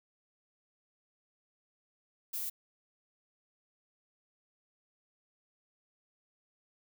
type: noise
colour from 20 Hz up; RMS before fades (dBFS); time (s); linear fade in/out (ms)
violet; -37; 2.33-2.5; 10
effects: none